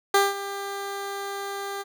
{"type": "tone with ADSR envelope", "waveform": "15% pulse", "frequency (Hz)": 397.8, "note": "G4", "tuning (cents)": 25, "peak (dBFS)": -9, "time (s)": [0.14, 1.84], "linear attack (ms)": 5, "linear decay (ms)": 190, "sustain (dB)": -15, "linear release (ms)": 30, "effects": []}